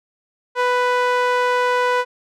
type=tone with band-pass filter; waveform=sawtooth; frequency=495.3 Hz; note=B4; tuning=5 cents sharp; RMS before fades=-18 dBFS; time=0.55-2.05 s; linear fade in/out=50 ms; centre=1100 Hz; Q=0.99; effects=none